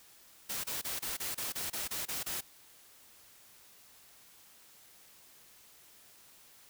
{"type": "noise bursts", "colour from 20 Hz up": "white", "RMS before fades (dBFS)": -37, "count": 11, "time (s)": [0.49, 2.41], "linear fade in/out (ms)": 10, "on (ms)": 150, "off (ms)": 27, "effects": ["white hiss -59 dBFS RMS until 6.69 s"]}